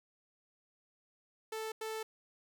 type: tone bursts at uneven times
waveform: sawtooth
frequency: 440 Hz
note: A4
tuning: in tune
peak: -34 dBFS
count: 2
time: 1.52-1.72 / 1.81-2.03 s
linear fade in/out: 5 ms
effects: none